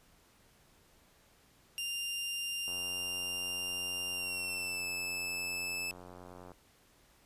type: tone with pitch glide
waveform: sawtooth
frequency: 2794 to 2622 Hz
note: F7 to E7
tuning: 0 to -10 cents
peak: -32 dBFS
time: 1.78-5.91 s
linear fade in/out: 0 ms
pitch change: -110 cents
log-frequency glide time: 4.13-4.86 s
type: click train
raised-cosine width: 1 ms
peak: -36 dBFS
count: 346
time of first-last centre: 2.68-6.518 s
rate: 89.9 Hz
effects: pink hiss -65 dBFS RMS until 7.25 s + resampled to 32000 Hz